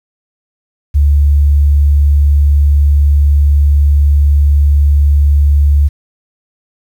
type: tone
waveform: sine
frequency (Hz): 72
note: D2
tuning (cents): -34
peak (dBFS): -5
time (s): 0.94-5.89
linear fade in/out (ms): 20
effects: 7-bit